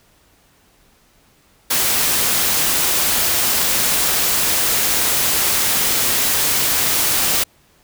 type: noise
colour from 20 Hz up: white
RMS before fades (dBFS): -17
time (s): 1.7-7.44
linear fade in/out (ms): 10
effects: pink hiss -55 dBFS RMS until 7.83 s